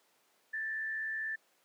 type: tone with frequency modulation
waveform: sine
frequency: 1762 Hz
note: A6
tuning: 2 cents sharp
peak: -34 dBFS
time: 0.53-1.36 s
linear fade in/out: 10 ms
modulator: 80.4 Hz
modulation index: 0.47
effects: pink hiss -70 dBFS RMS until 1.64 s + high-pass 400 Hz 12 dB/octave